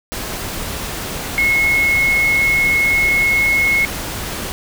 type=tone in noise; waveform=sine; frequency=2175 Hz; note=C#7; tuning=33 cents flat; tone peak=-12 dBFS; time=1.38-3.85 s; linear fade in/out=0 ms; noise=pink; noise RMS=-25 dBFS; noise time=0.12-4.52 s; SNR=+10 dB; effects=none